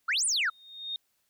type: exponential two-way sweep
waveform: sine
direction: up then down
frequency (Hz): 1239 to 9960 to 1239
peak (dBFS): -23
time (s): 0.08-0.5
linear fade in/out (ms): 10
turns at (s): 0.25
type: tone with exponential growth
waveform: sine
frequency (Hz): 3695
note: A#7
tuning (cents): -16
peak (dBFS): -29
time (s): 0.36-0.96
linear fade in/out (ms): 1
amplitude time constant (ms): 130
effects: tanh soft clip ceiling -22 dBFS + white hiss -74 dBFS RMS until 1.29 s